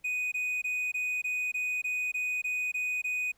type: tone bursts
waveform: triangle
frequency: 2489 Hz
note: D#7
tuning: in tune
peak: -27 dBFS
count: 11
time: 0.04-3.32 s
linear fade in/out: 10 ms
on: 280 ms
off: 20 ms
effects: pink hiss -69 dBFS RMS until 3.37 s